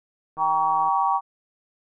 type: chord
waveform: sine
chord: G diminished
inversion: none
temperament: just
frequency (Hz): 784 / 940.8 / 1128.9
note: G5 / Bb5 / Db6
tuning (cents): 0 / +16 / +31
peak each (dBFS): -23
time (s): 0.37-1.21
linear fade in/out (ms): 50
type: click train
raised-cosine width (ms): 1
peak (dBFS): -31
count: 83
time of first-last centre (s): 0.37-0.886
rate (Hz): 159
effects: none